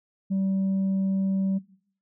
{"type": "tone", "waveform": "sine", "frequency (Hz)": 192.7, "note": "G3", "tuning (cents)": -29, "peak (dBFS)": -20, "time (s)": [0.3, 1.59], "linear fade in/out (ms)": 20, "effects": ["noise-tail reverb RT60 0.6 s tail -21 dB re dry", "tanh soft clip ceiling -21 dBFS"]}